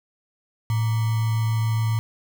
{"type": "tone with sample-and-hold", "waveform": "sine", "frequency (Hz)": 111.6, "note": "A2", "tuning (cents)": 25, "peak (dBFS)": -19, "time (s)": [0.7, 1.99], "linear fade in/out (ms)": 0, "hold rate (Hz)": 1050, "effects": []}